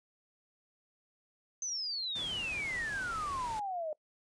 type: exponential sweep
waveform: sine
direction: down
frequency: 6272 to 599 Hz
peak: -34 dBFS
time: 1.62-3.93 s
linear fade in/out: 2 ms
type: noise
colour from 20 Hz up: pink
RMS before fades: -46 dBFS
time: 2.15-3.6 s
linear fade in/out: 10 ms
effects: noise-tail reverb RT60 0.1 s tail -22 dB re dry + resampled to 22050 Hz